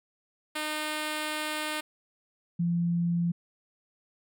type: tone pair in turn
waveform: 5% pulse / sine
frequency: 305.8 / 171.62 Hz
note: D#4 / F3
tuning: -30 / -30 cents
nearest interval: minor seventh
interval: 1000 cents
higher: first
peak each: -19 / -24 dBFS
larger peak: first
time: 0.55-1.81 / 2.59-3.32 s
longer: first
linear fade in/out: 10 ms
effects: none